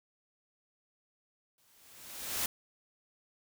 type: noise with exponential growth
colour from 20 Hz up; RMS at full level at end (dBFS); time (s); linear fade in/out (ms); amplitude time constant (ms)
white; -31; 1.58-2.46; 2; 190
effects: none